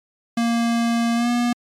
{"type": "tone with pitch glide", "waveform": "square", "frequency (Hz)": [233.1, 240.6], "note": ["A#3", "B3"], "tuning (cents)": [0, -45], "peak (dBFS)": -18, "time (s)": [0.37, 1.53], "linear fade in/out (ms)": 5, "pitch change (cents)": 55, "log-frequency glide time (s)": [1.15, 1.29], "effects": ["low-pass 9000 Hz 12 dB/octave", "MP3 96 kbps"]}